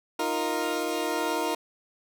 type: chord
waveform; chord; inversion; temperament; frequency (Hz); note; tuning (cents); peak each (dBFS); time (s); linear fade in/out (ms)
20% pulse; Eb suspended second; none; equal; 311.1 / 349.2 / 466.2; Eb4 / F4 / Bb4; 0 / 0 / 0; -26; 0.19-1.55; 5
effects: none